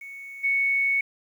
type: tone with level steps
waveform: sine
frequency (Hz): 2217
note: C#7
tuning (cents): 0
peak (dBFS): -37 / -20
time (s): 0.01-1.01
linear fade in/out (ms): 5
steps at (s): 0.43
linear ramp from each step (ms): 20
effects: 9-bit